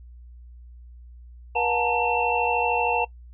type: tone cluster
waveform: sine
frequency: 480.7 / 721 / 864 / 917 / 2697 Hz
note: B4 / F#5 / A5 / A#5 / E7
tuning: -47 / -45 / -32 / -29 / +39 cents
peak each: -27 dBFS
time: 1.55-3.05 s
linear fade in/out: 10 ms
effects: noise-tail reverb RT60 0.1 s tail -21 dB re dry + added 60 Hz sine -42 dBFS peak until 3.33 s